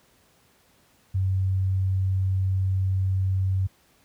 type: tone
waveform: sine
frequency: 94.9 Hz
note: F#2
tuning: 44 cents sharp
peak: -20 dBFS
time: 1.14-3.67 s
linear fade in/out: 10 ms
effects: pink hiss -61 dBFS RMS until 4.04 s + high-pass 60 Hz 12 dB/octave